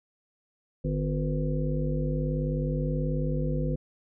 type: harmonic tone with a mistuned harmonic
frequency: 50.3 Hz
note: G1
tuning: 45 cents sharp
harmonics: 1 / 3 / 5 / 7 / 9 / 10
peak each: -31 / -28 / -34 / -39 / -43 / -35 dBFS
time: 0.84-3.76 s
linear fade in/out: 10 ms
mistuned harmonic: 9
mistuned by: +44 cents
effects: none